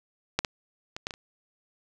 clicks, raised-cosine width 0.2 ms, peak -6 / -11 / -18 / -13 / -18 / -28 dBFS, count 6, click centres 0.39 / 0.448 / 0.965 / 1.069 / 1.108 / 1.139 s, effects none

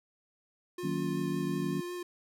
square tone with vibrato, 353.8 Hz, F4, 23 cents sharp, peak -37 dBFS, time 0.78-2.03 s, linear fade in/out 5 ms, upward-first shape sine, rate 5.4 Hz, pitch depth 14 cents each way
sine chord, D# minor seventh, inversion none, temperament just, 155.56 / 186.68 / 233.3 / 280 Hz, D#3 / F#3 / A#3 / C#4, 0 / +16 / +2 / +18 cents, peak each -36 / -35 / -39 / -35 dBFS, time 0.83-1.81 s, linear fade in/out 10 ms
effects none

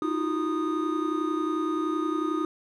triangle tone cluster, 311.2 / 342.1 / 373.9 / 1236 Hz, D#4 / F4 / F#4 / D#6, 0 / -36 / +18 / -12 cents, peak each -26 / -29 / -33 / -30 dBFS, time 0.02-2.45 s, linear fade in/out 2 ms, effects none

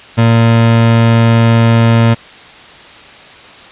30% pulse tone, 115.1 Hz, A#2, 22 cents flat, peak -3 dBFS, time 0.17-2.15 s, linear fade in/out 20 ms, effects white hiss -35 dBFS RMS until 3.71 s + resampled to 8000 Hz

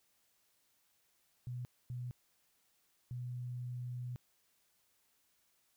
sine tone bursts at uneven times, 123.47 Hz, B2, in tune, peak -39 dBFS, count 3, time 1.47-1.65 / 1.9-2.11 / 3.11-4.16 s, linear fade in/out 0 ms, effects white hiss -75 dBFS RMS until 5.76 s

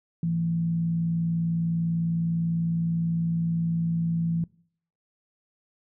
sine tone with frequency modulation, 166.9 Hz, E3, 22 cents sharp, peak -23 dBFS, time 0.23-4.44 s, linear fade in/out 2 ms, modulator 59.8 Hz, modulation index 0.27, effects noise-tail reverb RT60 0.6 s tail -24 dB re dry

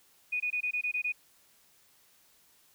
sine tone bursts, 2473 Hz, D#7, 11 cents flat, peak -28 dBFS, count 8, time 0.32-1.123 s, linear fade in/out 10 ms, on 82 ms, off 21 ms, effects white hiss -64 dBFS RMS until 2.74 s

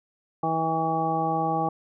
harmonic tone, 161.8 Hz, E3, 32 cents flat, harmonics 1 / 2 / 3 / 4 / 5 / 7, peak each -31 / -31 / -33 / -33 / -25 / -32 dBFS, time 0.43-1.69 s, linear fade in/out 5 ms, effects none

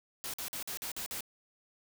white noise bursts, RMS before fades -39 dBFS, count 7, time 0.24-1.207 s, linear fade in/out 0 ms, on 97 ms, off 48 ms, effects none

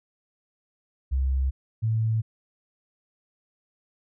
sine tone pair in turn, 66.2 / 111.33 Hz, C2 / A2, +21 / +21 cents, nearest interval major sixth, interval 900 cents, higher second, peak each -21 dBFS, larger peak neither, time 1.11-1.51 / 1.82-2.22 s, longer neither, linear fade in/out 20 ms, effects none

